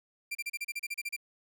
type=tone bursts; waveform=40% pulse; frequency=2369 Hz; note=D7; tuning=14 cents sharp; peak=-32 dBFS; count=12; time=0.31-1.165 s; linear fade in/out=10 ms; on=41 ms; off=33 ms; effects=12-bit